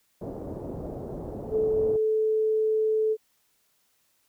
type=low-pass noise; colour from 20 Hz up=white; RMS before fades=-36 dBFS; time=0.21-1.97 s; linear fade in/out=10 ms; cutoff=560 Hz; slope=24 dB/octave
type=tone; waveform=sine; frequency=435.7 Hz; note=A4; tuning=17 cents flat; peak=-21 dBFS; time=1.5-3.17 s; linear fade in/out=50 ms
effects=white hiss -69 dBFS RMS until 4.28 s